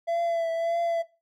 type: tone with vibrato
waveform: triangle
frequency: 671 Hz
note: E5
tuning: 31 cents sharp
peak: -22 dBFS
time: 0.07-1.03 s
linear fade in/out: 20 ms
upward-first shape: triangle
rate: 1.7 Hz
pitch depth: 34 cents each way
effects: noise-tail reverb RT60 0.3 s tail -20 dB re dry